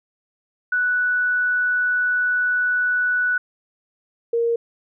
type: tone pair in turn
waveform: sine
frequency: 1480 / 466.2 Hz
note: F#6 / A#4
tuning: 0 / 0 cents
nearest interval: octave + minor sixth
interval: 2000 cents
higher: first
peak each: -17 dBFS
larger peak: neither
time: 0.72-3.38 / 4.33-4.56 s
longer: first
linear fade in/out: 5 ms
effects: none